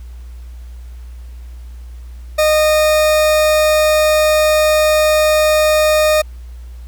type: tone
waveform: 40% pulse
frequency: 615 Hz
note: D#5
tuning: 20 cents flat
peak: -9 dBFS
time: 2.38-6.22 s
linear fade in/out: 10 ms
effects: added 60 Hz sine -29 dBFS peak until 6.87 s + pink hiss -51 dBFS RMS until 6.87 s